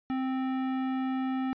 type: tone with hard clipping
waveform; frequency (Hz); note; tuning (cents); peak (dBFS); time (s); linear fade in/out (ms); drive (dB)
sine; 261.6; C4; 0; -30; 0.1-1.53; 0; 15
effects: resampled to 11025 Hz